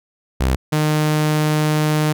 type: tone pair in turn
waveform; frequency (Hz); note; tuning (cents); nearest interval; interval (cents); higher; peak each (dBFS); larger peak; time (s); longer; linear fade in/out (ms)
sawtooth; 65 / 152.82; C2 / D#3; -11 / -31; octave + minor third; 1480; second; -11; neither; 0.4-0.56 / 0.72-2.13; second; 10
effects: none